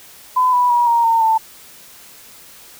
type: tone with pitch steps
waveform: sine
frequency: 1010 / 984.7 / 959.9 / 935.9 / 912.4 / 889.5 Hz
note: B5 / B5 / B5 / A#5 / A#5 / A5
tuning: +39 / -5 / -50 / +7 / -37 / +19 cents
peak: -11 dBFS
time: 0.36-1.38 s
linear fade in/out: 10 ms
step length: 170 ms
effects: white hiss -42 dBFS RMS until 2.79 s